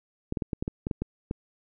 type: clicks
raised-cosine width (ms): 3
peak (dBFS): -16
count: 10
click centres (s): 0.324 / 0.372 / 0.422 / 0.532 / 0.625 / 0.679 / 0.869 / 0.912 / 1.02 / 1.311
effects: none